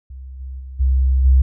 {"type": "tone with level steps", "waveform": "sine", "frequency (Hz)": 65.41, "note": "C2", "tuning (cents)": 0, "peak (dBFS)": [-31, -27, -30, -12, -8], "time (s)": [0.1, 1.42], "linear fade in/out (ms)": 5, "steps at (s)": [0.39, 0.59, 0.79, 1.24], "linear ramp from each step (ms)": 20, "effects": []}